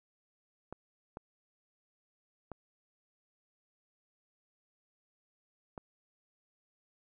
clicks, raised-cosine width 1 ms, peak -28 dBFS, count 4, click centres 0.726 / 1.171 / 2.517 / 5.778 s, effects none

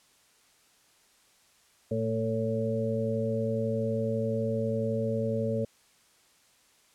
harmonic tone with a mistuned harmonic, 112 Hz, A2, 31 cents sharp, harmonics 1 / 2 / 4 / 5, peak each -32 / -32 / -32 / -32 dBFS, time 1.91-5.65 s, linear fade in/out 5 ms, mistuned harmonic 1, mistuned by +27 cents, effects white hiss -63 dBFS RMS until 6.94 s + low-pass 10000 Hz 12 dB/octave

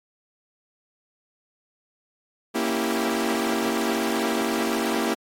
sawtooth chord, A# diminished seventh, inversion none, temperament equal, 233.1 / 277.2 / 329.6 / 392 Hz, A#3 / C#4 / E4 / G4, 0 / 0 / 0 / 0 cents, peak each -23 / -27 / -24 / -25 dBFS, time 2.54-5.15 s, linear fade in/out 20 ms, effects AAC 48 kbps

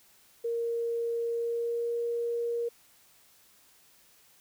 sine tone with pitch glide, 466.2 to 470.5 Hz, A#4 to A#4, 0 to +16 cents, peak -28 dBFS, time 0.44-2.69 s, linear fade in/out 10 ms, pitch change +16 cents, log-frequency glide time 1.3-1.93 s, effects white hiss -61 dBFS RMS until 4.4 s

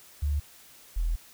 sine tone pair in turn, 72.8 / 40.86 Hz, D2 / E1, -15 / -14 cents, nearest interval minor seventh, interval 999 cents, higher first, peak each -24 dBFS, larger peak neither, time 0.22-0.4 / 0.96-1.16 s, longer second, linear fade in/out 10 ms, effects white hiss -53 dBFS RMS until 1.33 s

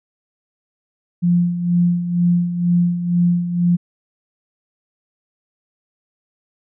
sine tone with tremolo, 174.61 Hz, F3, in tune, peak -11 dBFS, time 1.22-3.77 s, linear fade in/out 20 ms, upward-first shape sine, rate 2.1 Hz, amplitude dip 65%, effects none

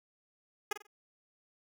10% pulse tone with echo, 415.3 Hz, G#4, in tune, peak -22 dBFS, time 0.71-0.73 s, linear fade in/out 5 ms, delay 46 ms, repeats 3, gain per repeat -10 dB, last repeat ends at 0.868 s, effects none

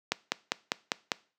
click train, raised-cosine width 0.2 ms, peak -8 dBFS, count 6, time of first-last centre 0.12-1.118 s, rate 5.01 Hz, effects noise-tail reverb RT60 0.4 s tail -21 dB re dry + high-pass 200 Hz 12 dB/octave

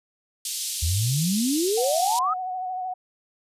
white band-pass noise, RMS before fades -30 dBFS, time 0.45-2.19 s, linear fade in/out 2 ms, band 3300 to 11000 Hz, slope 24 dB/octave
sine exponential sweep, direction up, 75.9 to 1318.5 Hz, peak -21 dBFS, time 0.82-2.34 s, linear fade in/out 10 ms
sine tone with vibrato, 740 Hz, F#5, in tune, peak -27 dBFS, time 1.77-2.94 s, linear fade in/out 10 ms, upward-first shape sine, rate 13 Hz, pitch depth 29 cents each way
effects resampled to 32000 Hz

